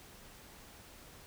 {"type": "silence", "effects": ["pink hiss -55 dBFS RMS until 1.26 s"]}